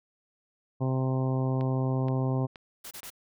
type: harmonic tone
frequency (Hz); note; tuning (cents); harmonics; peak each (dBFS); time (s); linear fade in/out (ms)
130.81; C3; 0; 1 / 2 / 3 / 4 / 5 / 6 / 7 / 8; -26 / -32 / -36 / -38 / -40 / -42 / -43 / -44; 0.8-2.47; 20
type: click train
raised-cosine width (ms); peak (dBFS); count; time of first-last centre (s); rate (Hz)
0.3; -28; 4; 1.61-3.032; 2.11
type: noise bursts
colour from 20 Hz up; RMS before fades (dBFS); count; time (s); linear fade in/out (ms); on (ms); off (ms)
white; -42; 3; 2.84-3.103; 10; 71; 25
effects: none